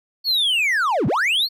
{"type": "linear two-way sweep", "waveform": "triangle", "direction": "down then up", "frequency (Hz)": [4485, 102, 4485], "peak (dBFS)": -15, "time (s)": [0.24, 1.49], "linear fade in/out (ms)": 50, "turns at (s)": 1.07, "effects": []}